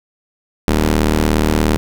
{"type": "ring-modulated tone", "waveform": "15% pulse", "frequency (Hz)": 77, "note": "D#2", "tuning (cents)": -17, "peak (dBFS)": -3, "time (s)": [0.68, 1.77], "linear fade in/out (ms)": 0, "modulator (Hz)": 134, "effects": []}